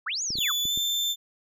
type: linear two-way sweep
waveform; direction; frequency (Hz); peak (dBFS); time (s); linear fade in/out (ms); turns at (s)
sine; up then down; 964 to 7000 to 964; -27; 0.06-0.52; 10; 0.23
type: clicks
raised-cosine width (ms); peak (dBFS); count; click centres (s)
3; -27; 5; 0.305 / 0.355 / 0.386 / 0.654 / 0.775
type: tone with pitch glide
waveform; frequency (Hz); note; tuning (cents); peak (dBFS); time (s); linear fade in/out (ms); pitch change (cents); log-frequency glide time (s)
35% pulse; 3465 to 3556; A7 to A7; -27 to +18; -23; 0.36-1.16; 50; +45; 0.63-0.75
effects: none